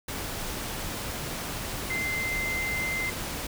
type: tone in noise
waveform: sine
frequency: 2078 Hz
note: C7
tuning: 12 cents flat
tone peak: -28 dBFS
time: 1.9-3.1 s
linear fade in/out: 5 ms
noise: pink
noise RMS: -34 dBFS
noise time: 0.08-3.47 s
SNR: +3 dB
effects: none